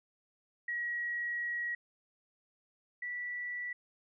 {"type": "tone pair in turn", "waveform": "sine", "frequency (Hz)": [1909, 1957], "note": ["A#6", "B6"], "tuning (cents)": [41, -16], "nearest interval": "unison", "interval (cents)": 43, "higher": "second", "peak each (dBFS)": [-33, -36], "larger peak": "first", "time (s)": [[0.68, 1.75], [3.02, 3.73]], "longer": "first", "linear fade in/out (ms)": 5, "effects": []}